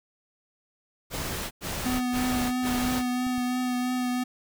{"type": "noise bursts", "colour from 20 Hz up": "pink", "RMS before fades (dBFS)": -32, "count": 4, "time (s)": [1.1, 3.031], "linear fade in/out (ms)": 50, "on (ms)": 410, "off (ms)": 97}
{"type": "tone with vibrato", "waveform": "square", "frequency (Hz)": 250, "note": "B3", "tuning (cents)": 21, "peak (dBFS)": -26, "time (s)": [1.85, 4.24], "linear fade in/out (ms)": 10, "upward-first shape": "triangle", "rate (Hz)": 3, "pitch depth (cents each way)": 20}
{"type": "clicks", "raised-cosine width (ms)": 5, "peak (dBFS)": -30, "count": 2, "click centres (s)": [3.267, 3.38]}
{"effects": []}